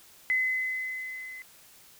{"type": "tone with level ramp", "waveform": "sine", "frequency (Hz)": 2033, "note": "B6", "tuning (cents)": 50, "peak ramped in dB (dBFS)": [-22, -40], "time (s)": [0.3, 1.42], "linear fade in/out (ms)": 0, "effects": ["white hiss -55 dBFS RMS until 1.99 s"]}